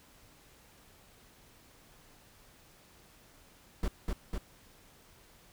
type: noise with echo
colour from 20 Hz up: brown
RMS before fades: -30 dBFS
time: 3.83-3.88 s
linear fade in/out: 2 ms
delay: 250 ms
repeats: 2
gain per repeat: -2 dB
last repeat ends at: 4.38 s
effects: pink hiss -60 dBFS RMS until 5.52 s